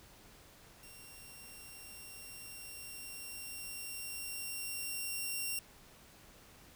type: tone with level ramp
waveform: 5% pulse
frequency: 2751 Hz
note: F7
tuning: 27 cents flat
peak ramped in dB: -44 to -26 dBFS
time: 0.83-5.59 s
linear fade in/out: 2 ms
effects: pink hiss -59 dBFS RMS until 6.75 s